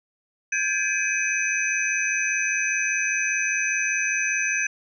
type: tone cluster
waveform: sine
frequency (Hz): 1592 / 1697 / 2349 / 2527 / 6060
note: G6 / G#6 / D7 / D#7 / F#8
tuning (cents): +26 / +37 / 0 / +26 / +40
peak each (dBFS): -28 / -28 / -31 / -26 / -29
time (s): 0.52-4.67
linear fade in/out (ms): 5
effects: none